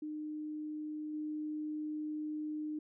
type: tone with level steps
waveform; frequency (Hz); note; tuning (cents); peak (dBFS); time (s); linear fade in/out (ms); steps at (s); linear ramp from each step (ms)
sine; 304.6; D#4; -37; -38 / -36; 0.02-2.79; 5; 1.13; 10
effects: none